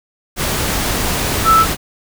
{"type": "tone in noise", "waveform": "sine", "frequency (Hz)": 1318.5, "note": "E6", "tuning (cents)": 0, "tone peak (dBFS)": -7, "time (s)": [1.44, 1.66], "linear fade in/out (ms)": 50, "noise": "pink", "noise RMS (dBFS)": -18, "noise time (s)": [0.36, 1.77], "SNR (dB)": 8, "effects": []}